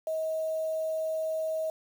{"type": "tone with quantisation", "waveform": "sine", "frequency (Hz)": 636, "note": "D#5", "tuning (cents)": 38, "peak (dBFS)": -28, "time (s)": [0.07, 1.7], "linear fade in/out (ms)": 2, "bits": 8, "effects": []}